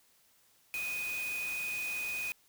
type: tone in noise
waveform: sine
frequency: 2489 Hz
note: D#7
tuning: in tune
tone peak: -34 dBFS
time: 0.74-2.32 s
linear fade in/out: 0 ms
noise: white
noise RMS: -44 dBFS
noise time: 0.74-2.32 s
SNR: +7 dB
effects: white hiss -67 dBFS RMS until 2.48 s